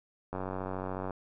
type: click train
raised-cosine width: 1 ms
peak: -22 dBFS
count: 74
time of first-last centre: 0.33-1.107 s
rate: 93.9 Hz
effects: none